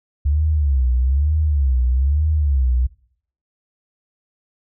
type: tone with vibrato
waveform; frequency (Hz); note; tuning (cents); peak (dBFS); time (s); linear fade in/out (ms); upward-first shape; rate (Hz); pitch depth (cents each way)
sine; 69.3; C#2; 0; -14; 0.25-2.87; 10; sine; 1.1; 200
effects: noise-tail reverb RT60 0.6 s tail -21 dB re dry